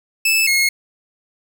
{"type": "tone pair in turn", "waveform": "sawtooth", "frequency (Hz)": [2624, 2163], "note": ["E7", "C#7"], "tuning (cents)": [-9, -43], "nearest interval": "minor third", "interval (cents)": 334, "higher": "first", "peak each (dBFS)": -10, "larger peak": "neither", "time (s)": [[0.25, 0.47], [0.47, 0.69]], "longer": "neither", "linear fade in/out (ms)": 5, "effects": []}